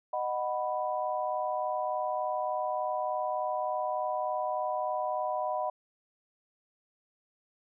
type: chord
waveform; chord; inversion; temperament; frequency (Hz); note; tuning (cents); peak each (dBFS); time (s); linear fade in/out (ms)
sine; B major; first; just; 617.4 / 740.8 / 987.8; D#5 / F#5 / B5; -14 / +2 / 0; -33 / -33 / -34; 0.13-5.7; 5
effects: none